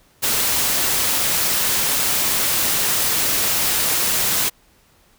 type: noise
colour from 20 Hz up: white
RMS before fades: -19 dBFS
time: 0.22-4.5 s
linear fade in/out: 20 ms
effects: pink hiss -56 dBFS RMS until 5.18 s